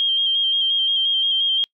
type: tone with vibrato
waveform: sine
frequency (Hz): 3198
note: G7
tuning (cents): +34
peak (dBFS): -16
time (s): 0-1.64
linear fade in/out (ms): 0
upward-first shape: square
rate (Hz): 5.7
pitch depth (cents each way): 25
effects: noise-tail reverb RT60 0.1 s tail -26 dB re dry